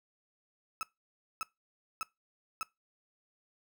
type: tone bursts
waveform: 35% pulse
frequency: 1300 Hz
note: E6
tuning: 24 cents flat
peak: -32 dBFS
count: 4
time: 0.81-2.63 s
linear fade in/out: 0 ms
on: 20 ms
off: 580 ms
effects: noise-tail reverb RT60 0.2 s tail -21 dB re dry